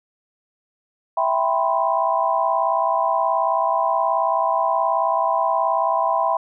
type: chord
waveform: sine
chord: C major seventh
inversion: first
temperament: equal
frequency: 659.3 / 784 / 987.8 / 1046.5 Hz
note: E5 / G5 / B5 / C6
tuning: 0 / 0 / 0 / 0 cents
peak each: -22 / -23 / -21 / -25 dBFS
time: 1.17-6.37 s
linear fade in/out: 5 ms
effects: none